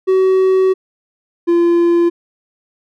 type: tone pair in turn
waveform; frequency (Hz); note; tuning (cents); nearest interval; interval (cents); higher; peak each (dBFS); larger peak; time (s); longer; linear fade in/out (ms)
triangle; 377.5 / 342.9; F#4 / F4; +35 / -32; major second; 167; first; -7; neither; 0.07-0.74 / 1.47-2.1; first; 20
effects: none